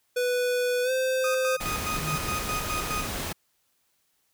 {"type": "tone with pitch glide", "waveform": "square", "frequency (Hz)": [493.9, 518.8], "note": ["B4", "C5"], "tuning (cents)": [0, -15], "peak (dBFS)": -24, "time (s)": [0.16, 1.57], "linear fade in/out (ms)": 10, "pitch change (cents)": 85, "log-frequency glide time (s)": [0.83, 0.91]}
{"type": "tone with tremolo", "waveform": "30% pulse", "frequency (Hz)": 1244.5, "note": "D#6", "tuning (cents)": 0, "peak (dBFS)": -26, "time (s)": [1.24, 3.07], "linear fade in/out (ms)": 2, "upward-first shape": "square", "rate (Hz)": 4.8, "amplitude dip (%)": 65}
{"type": "tone with exponential growth", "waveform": "sine", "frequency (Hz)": 154, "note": "D#3", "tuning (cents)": -17, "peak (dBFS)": -26, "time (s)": [1.51, 2.16], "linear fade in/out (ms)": 5, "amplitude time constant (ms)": 140}
{"type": "noise", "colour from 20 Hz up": "pink", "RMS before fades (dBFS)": -32, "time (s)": [1.6, 3.33], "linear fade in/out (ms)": 10}
{"effects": ["white hiss -71 dBFS RMS until 4.33 s"]}